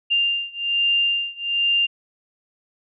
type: beating tone pair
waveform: sine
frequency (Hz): 2794 / 2795.2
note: F7 / F7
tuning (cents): 0 / +1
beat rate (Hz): 1.2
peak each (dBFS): -21 / -22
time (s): 0.1-1.87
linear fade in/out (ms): 20
effects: none